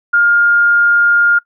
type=tone; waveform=sine; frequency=1412 Hz; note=F6; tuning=19 cents sharp; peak=-7 dBFS; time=0.13-1.39 s; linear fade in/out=10 ms; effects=noise-tail reverb RT60 0.1 s tail -23 dB re dry